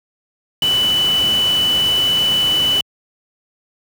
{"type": "tone in noise", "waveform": "sine", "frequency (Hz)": 2981, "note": "F#7", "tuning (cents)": 12, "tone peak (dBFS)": -13, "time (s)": [0.62, 2.81], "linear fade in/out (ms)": 2, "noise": "pink", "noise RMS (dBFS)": -26, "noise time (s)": [0.62, 2.81], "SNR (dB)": 10, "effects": ["high-pass 80 Hz 12 dB/octave"]}